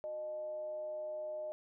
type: tone with frequency modulation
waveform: sine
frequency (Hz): 613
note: D#5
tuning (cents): -26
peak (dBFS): -38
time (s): 0.04-1.52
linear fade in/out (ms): 0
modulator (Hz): 249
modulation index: 0.22
effects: none